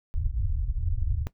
pink low-pass noise, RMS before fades -27 dBFS, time 0.14-1.27 s, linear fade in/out 0 ms, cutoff 110 Hz, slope 48 dB/octave, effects noise-tail reverb RT60 0.1 s tail -17 dB re dry

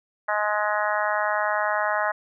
harmonic tone, 210 Hz, G#3, 19 cents sharp, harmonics 3 / 4 / 5 / 6 / 7 / 8 / 9, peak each -27 / -28 / -29 / -30 / -30 / -31 / -32 dBFS, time 0.28-2.12 s, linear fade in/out 10 ms, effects none

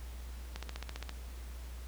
click train, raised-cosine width 0.2 ms, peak -23 dBFS, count 9, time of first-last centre 0.56-1.093 s, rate 15 Hz, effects added 60 Hz sine -42 dBFS peak until 1.87 s + pink hiss -55 dBFS RMS until 1.87 s

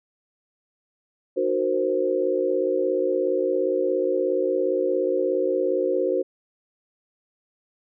sine chord, C half-diminished seventh, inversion first, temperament equal with one note detuned, 305.1 / 370 / 466.2 / 523.3 Hz, Eb4 / Gb4 / Bb4 / C5, -34 / 0 / 0 / 0 cents, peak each -30 / -24 / -27 / -24 dBFS, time 1.36-6.23 s, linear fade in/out 20 ms, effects none

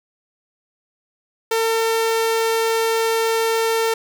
sawtooth tone, 451.7 Hz, A4, 45 cents sharp, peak -13 dBFS, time 1.51-3.94 s, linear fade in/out 5 ms, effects none

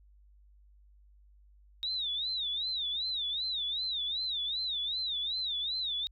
sine tone with vibrato, 3742 Hz, A#7, 6 cents sharp, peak -31 dBFS, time 1.83-6.07 s, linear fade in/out 0 ms, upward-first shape sine, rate 2.6 Hz, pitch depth 160 cents each way, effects added 50 Hz sine -57 dBFS peak until 6.11 s

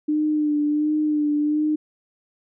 sine tone with vibrato, 300.3 Hz, D4, 39 cents sharp, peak -18 dBFS, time 0.08-1.76 s, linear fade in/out 10 ms, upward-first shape sine, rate 1.4 Hz, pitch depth 29 cents each way, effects none

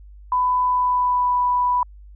sine tone with pitch glide, 999 to 987.5 Hz, B5 to B5, +20 to 0 cents, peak -16 dBFS, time 0.32-1.83 s, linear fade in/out 2 ms, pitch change -20 cents, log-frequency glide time 0.62-1.38 s, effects added 50 Hz sine -40 dBFS peak until 2.15 s

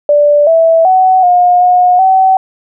sine tone with pitch steps, 586 / 656 / 749 / 715 / 722 / 760 Hz, D5 / E5 / F#5 / F5 / F#5 / F#5, -4 / -9 / +21 / +41 / -43 / +46 cents, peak -4 dBFS, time 0.09-2.37 s, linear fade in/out 2 ms, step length 380 ms, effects none

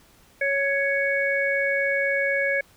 harmonic tone, 556 Hz, C#5, 5 cents sharp, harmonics 1 / 3 / 4, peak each -25 / -25 / -25 dBFS, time 0.41-2.61 s, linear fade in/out 5 ms, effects pink hiss -56 dBFS RMS until 2.76 s

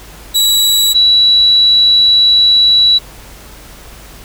sawtooth / sine tone pair in turn, 3907 / 3926 Hz, B7 / B7, -19 / -11 cents, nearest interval unison, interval 8 cents, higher second, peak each -5 dBFS, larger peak neither, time 0.34-0.94 / 0.94-2.99 s, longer second, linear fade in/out 20 ms, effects added 50 Hz sine -37 dBFS peak until 4.24 s + pink hiss -36 dBFS RMS until 4.24 s

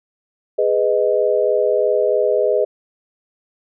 sine chord, G# minor, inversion none, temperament just, 415.3 / 498.4 / 623 Hz, G#4 / B4 / D#5, 0 / +16 / +2 cents, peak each -18 dBFS, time 0.58-2.65 s, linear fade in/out 10 ms, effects none

